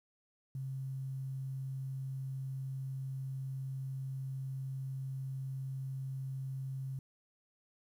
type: tone with quantisation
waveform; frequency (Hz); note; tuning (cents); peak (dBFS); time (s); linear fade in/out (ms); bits
sine; 133.5; C3; +35; -37; 0.55-6.99; 2; 11
effects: none